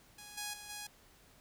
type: tone with level steps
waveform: 5% pulse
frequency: 830.6 Hz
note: G#5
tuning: in tune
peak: -38 / -27 / -36 / -31 dBFS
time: 0.18-0.87 s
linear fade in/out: 5 ms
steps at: 0.37 / 0.53 / 0.69 s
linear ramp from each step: 10 ms
effects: pink hiss -63 dBFS RMS until 1.4 s